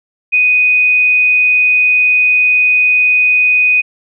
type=tone; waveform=sine; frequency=2491 Hz; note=D#7; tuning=1 cent sharp; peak=-7 dBFS; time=0.32-3.82 s; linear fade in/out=20 ms; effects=none